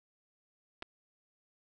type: clicks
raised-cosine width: 0.3 ms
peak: -26 dBFS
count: 2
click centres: 0.823 / 0.826 s
effects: none